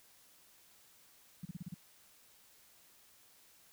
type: tone bursts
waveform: sine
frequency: 174.7 Hz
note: F3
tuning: 1 cent sharp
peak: -39 dBFS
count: 6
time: 1.43-1.743 s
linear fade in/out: 5 ms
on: 23 ms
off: 35 ms
effects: white hiss -64 dBFS RMS until 3.72 s